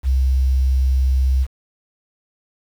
sine tone, 65.41 Hz, C2, in tune, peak -13 dBFS, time 0.03-1.47 s, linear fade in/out 50 ms, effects 7-bit

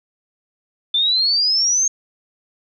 sine exponential sweep, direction up, 3520 to 6490 Hz, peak -14 dBFS, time 0.94-1.88 s, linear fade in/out 5 ms, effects none

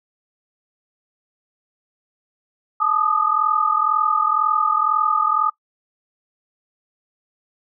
sine tone cluster, 868 / 1208 / 1250 Hz, A5 / D6 / D#6, -24 / +48 / +8 cents, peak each -26 / -19 / -19 dBFS, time 2.8-5.5 s, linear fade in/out 10 ms, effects noise-tail reverb RT60 0.1 s tail -22 dB re dry

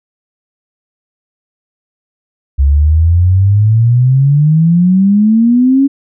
sine exponential sweep, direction up, 67.3 to 280 Hz, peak -5 dBFS, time 2.58-5.88 s, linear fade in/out 20 ms, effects none

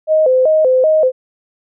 sine tone with vibrato, 567 Hz, C#5, 39 cents sharp, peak -8 dBFS, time 0.07-1.12 s, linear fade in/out 50 ms, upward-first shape square, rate 2.6 Hz, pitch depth 170 cents each way, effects none

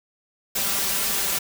white noise with comb filter, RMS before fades -24 dBFS, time 0.55-1.39 s, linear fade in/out 10 ms, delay 5.1 ms, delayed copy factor +0.7, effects none

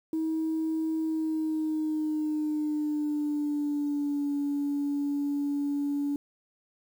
sine tone with pitch glide, 319.1 to 285.9 Hz, D#4 to D4, +44 to -46 cents, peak -25 dBFS, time 0.13-6.16 s, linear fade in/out 2 ms, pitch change -190 cents, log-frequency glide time 0.99-4.32 s, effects tanh soft clip ceiling -23 dBFS + 9-bit

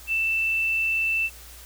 sine tone, 2661 Hz, E7, 16 cents sharp, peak -21 dBFS, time 0.07-1.3 s, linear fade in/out 50 ms, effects added 60 Hz sine -46 dBFS peak until 1.65 s + white hiss -46 dBFS RMS until 1.65 s

